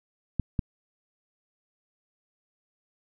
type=clicks; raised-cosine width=5 ms; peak=-13 dBFS; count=2; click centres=0.397 / 0.592 s; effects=none